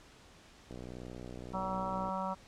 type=click train; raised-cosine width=2 ms; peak=-32 dBFS; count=86; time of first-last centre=0.71-2.088 s; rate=61.7 Hz
type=harmonic tone; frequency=189.5 Hz; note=F#3; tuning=42 cents sharp; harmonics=1 / 3 / 4 / 5 / 6 / 7; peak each=-40 / -41 / -42 / -38 / -43 / -43 dBFS; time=1.53-2.35 s; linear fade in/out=20 ms
effects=pink hiss -58 dBFS RMS until 2.47 s + low-pass 7000 Hz 12 dB/octave